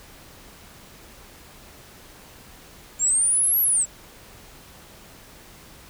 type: linear two-way sweep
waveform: sine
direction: up then down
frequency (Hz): 7250 to 11840 to 7440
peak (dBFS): -15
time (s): 2.99-3.86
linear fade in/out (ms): 50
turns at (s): 3.61
effects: tanh soft clip ceiling -16 dBFS + pink hiss -47 dBFS RMS until 5.89 s